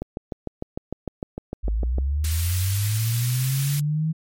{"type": "click train", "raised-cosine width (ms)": 2, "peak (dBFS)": -15, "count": 14, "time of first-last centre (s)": [0.02, 1.984], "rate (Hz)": 6.62}
{"type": "linear sweep", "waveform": "sine", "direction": "up", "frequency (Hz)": [49, 161.1], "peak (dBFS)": -20, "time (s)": [1.63, 4.13], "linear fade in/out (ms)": 20}
{"type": "high-pass noise", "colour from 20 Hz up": "white", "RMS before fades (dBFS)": -31, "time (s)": [2.24, 3.8], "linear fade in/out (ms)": 5, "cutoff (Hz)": 1600, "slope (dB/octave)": 12}
{"effects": ["MP3 64 kbps"]}